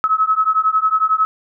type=beating tone pair; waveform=sine; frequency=1283 / 1294 Hz; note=E6 / E6; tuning=-47 / -32 cents; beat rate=11 Hz; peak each=-16 dBFS; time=0.04-1.25 s; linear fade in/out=0 ms; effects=none